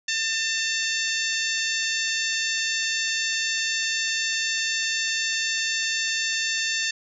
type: harmonic tone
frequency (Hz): 896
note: A5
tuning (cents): +31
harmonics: 2 / 3 / 4 / 5 / 6 / 7 / 8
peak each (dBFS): -28 / -30 / -31 / -32 / -33 / -33 / -34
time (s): 0.08-6.91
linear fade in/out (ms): 5
effects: none